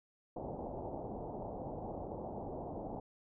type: low-pass noise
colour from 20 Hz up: white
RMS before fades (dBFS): -43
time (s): 0.36-3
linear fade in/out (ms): 5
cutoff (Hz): 830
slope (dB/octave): 48
effects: none